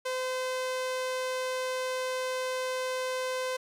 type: tone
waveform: sawtooth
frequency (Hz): 513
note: C5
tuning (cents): -34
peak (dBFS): -26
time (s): 0.05-3.57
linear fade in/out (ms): 10
effects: low-pass 10000 Hz 12 dB/octave + 10-bit